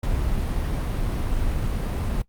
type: noise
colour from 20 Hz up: brown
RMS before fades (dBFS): -24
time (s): 0.03-2.22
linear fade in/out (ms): 5
effects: noise-tail reverb RT60 0.1 s tail -19 dB re dry + Opus 48 kbps